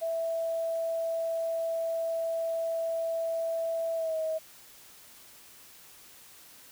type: tone with pitch glide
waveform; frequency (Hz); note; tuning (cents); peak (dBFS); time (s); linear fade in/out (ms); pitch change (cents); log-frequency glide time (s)
sine; 659.3 to 636.5; E5 to D#5; 0 to +39; -28; 0.01-4.39; 20; -61; 3.95-4.16
effects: white hiss -53 dBFS RMS until 6.71 s